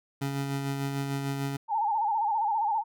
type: tone with tremolo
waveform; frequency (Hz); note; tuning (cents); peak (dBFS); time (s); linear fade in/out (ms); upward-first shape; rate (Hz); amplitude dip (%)
25% pulse; 138.59; C#3; 0; -24; 0.21-1.57; 10; sine; 6.7; 35
type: tone with vibrato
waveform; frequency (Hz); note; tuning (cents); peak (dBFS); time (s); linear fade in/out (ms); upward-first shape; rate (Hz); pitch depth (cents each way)
sine; 863; A5; -34; -24; 1.68-2.84; 50; sine; 15; 110
effects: none